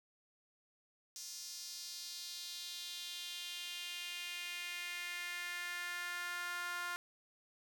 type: tone with high-pass filter sweep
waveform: sawtooth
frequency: 351.5 Hz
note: F4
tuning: 11 cents sharp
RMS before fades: -44 dBFS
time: 1.16-6.96 s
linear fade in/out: 0 ms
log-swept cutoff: 5700 to 1300 Hz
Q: 2.7
effects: none